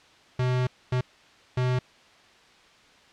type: tone bursts at uneven times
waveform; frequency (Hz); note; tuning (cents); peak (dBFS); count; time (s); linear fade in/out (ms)
square; 126.4; B2; +41; -23; 3; 0.39-0.67 / 0.92-1.01 / 1.57-1.79; 5
effects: white hiss -55 dBFS RMS until 3.12 s + low-pass 4000 Hz 12 dB/octave